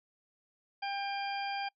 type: harmonic tone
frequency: 797 Hz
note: G5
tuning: 28 cents sharp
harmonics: 1 / 2 / 3 / 4 / 6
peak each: -35 / -43 / -42 / -45 / -45 dBFS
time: 0.82-1.69 s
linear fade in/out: 10 ms
effects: noise-tail reverb RT60 0.1 s tail -26 dB re dry